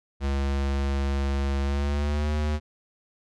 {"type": "tone with pitch glide", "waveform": "square", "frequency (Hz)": [69.1, 75.35], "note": ["C#2", "D2"], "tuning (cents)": [-5, 45], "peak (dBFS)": -24, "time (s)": [0.2, 2.6], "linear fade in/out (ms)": 50, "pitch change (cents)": 150, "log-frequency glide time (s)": [1.61, 2.33], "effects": ["low-pass 6000 Hz 12 dB/octave"]}